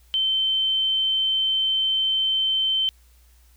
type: tone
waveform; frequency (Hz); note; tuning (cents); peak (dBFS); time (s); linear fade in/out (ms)
sine; 3093; G7; -24; -19; 0.14-2.89; 0
effects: added 60 Hz sine -52 dBFS peak until 3.56 s + white hiss -61 dBFS RMS until 3.56 s